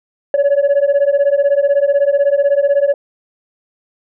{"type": "beating tone pair", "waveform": "sine", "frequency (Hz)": [557, 573], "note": ["C#5", "D5"], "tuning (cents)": [8, -43], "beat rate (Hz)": 16, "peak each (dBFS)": -11, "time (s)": [0.34, 2.94], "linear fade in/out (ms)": 2, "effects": ["tanh soft clip ceiling -7 dBFS"]}